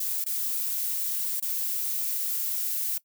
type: noise with dropouts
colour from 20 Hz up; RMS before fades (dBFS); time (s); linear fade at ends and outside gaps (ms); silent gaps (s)
violet; -29; 0-2.98; 5; 0.242-0.262 / 1.4-1.423
effects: noise-tail reverb RT60 0.1 s tail -19 dB re dry

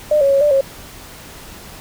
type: tone with pitch steps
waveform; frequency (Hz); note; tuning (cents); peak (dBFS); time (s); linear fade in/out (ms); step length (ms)
sine; 602 / 554 / 551 / 590 / 543; D5 / C#5 / C#5 / D5 / C#5; +43 / -1 / -11 / +8 / -36; -10; 0.11-0.61; 5; 100
effects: pink hiss -37 dBFS RMS until 1.8 s

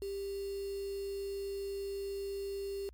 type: tone with quantisation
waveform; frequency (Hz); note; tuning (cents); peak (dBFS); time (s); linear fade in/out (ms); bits
sine; 395.9; G4; +17; -36; 0.02-2.89; 0; 8
effects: added 60 Hz sine -53 dBFS peak until 2.93 s + MP3 96 kbps

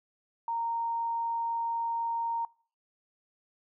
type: tone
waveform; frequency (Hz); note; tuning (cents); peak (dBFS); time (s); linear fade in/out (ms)
sine; 926; A#5; -12; -29; 0.48-2.45; 2
effects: noise-tail reverb RT60 0.5 s tail -25 dB re dry

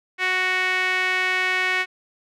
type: tone with band-pass filter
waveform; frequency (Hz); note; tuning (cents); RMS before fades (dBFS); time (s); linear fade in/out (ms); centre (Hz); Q
sawtooth; 370; F#4; 0; -22; 0.18-1.86; 50; 2100; 3.5
effects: none

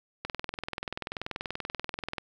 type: click train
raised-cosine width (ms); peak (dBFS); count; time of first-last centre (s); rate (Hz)
0.3; -17; 41; 0.25-2.182; 20.7
effects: 9-bit

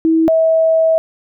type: tone pair in turn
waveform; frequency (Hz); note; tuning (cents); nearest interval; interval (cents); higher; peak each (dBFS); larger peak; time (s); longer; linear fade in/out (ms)
sine; 323.5 / 647; E4 / E5; -32 / -32; octave; 1200; second; -9; neither; 0.05-0.28 / 0.28-0.98; second; 0
effects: none

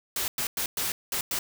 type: noise bursts at uneven times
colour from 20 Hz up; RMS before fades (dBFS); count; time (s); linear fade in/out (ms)
white; -29; 6; 0.16-0.28 / 0.38-0.47 / 0.57-0.66 / 0.77-0.92 / 1.12-1.21 / 1.31-1.39; 2
effects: none

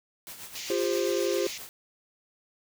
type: noise with tremolo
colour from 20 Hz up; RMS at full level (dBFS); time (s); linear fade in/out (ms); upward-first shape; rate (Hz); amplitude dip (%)
white; -41; 0.27-1.69; 0; sine; 7.6; 55
type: band-pass noise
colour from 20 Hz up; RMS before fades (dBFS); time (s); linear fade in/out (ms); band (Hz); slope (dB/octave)
white; -39; 0.55-1.58; 5; 1900 to 7100; 96
type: chord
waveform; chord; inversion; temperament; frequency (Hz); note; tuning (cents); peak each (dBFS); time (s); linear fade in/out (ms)
triangle; F suspended second; none; equal with one note detuned; 349.2 / 400.2 / 523.3; F4 / G4 / C5; 0 / +36 / 0; -27 / -27 / -28; 0.7-1.47; 2
effects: none

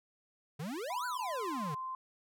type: exponential two-way sweep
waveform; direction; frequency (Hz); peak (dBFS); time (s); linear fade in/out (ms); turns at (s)
square; up then down; 135.6 to 1543 to 135.6; -38; 0.59-1.75; 10; 1.06
type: tone with pitch glide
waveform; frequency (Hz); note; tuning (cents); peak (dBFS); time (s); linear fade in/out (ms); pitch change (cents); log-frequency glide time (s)
sine; 987.8 to 1039.9; B5 to C6; 0 to -11; -37; 0.9-1.95; 2; +89; 1.05-1.5
effects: none

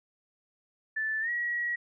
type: tone with pitch glide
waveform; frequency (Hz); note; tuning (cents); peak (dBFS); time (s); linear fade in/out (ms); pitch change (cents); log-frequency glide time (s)
sine; 1755 to 1913.8; A6 to A#6; -5 to +45; -28; 0.96-1.76; 10; +150; 1.21-1.3
effects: none

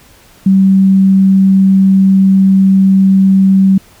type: tone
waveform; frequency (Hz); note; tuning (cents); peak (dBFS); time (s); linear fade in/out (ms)
sine; 192.3; G3; -33; -4; 0.46-3.78; 5
effects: pink hiss -43 dBFS RMS until 4 s

